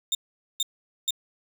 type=tone bursts; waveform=30% pulse; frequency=3639 Hz; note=A#7; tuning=42 cents flat; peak=-20 dBFS; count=3; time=0.12-1.107 s; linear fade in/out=2 ms; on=29 ms; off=450 ms; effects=none